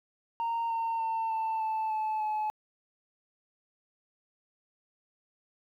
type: tone with pitch steps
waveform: sine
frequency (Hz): 924 / 912.3 / 900.8 / 889.4 / 878.2 / 867.1 / 856.2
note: A#5 / A#5 / A5 / A5 / A5 / A5 / A5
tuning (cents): -16 / -38 / +40 / +18 / -4 / -26 / -47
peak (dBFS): -26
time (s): 0.4-2.5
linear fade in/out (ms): 0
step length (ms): 300
effects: tanh soft clip ceiling -27 dBFS + 11-bit